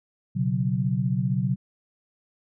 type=chord; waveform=sine; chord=B suspended second; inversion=none; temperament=just; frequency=123.47 / 138.9 / 185.21 Hz; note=B2 / C#3 / F#3; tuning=0 / +4 / +2 cents; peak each=-26 dBFS; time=0.35-1.56 s; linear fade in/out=20 ms; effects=none